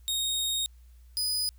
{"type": "tone pair in turn", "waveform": "sawtooth", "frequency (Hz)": [3729, 4978], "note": ["A#7", "D#8"], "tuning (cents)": [0, 0], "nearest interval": "perfect fourth", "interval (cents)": 500, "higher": "second", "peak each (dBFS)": -24, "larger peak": "neither", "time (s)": [[0.08, 0.66], [1.17, 1.49]], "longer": "first", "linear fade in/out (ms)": 0, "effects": ["added 60 Hz sine -50 dBFS peak until 1.58 s", "white hiss -69 dBFS RMS until 1.58 s"]}